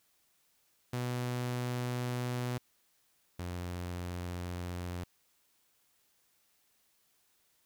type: tone pair in turn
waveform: sawtooth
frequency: 123.47 / 88.54 Hz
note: B2 / F2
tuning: 0 / +24 cents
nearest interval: tritone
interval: 576 cents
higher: first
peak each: -29 / -33 dBFS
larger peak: first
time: 0.93-2.58 / 3.39-5.04 s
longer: neither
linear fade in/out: 5 ms
effects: white hiss -72 dBFS RMS until 7.65 s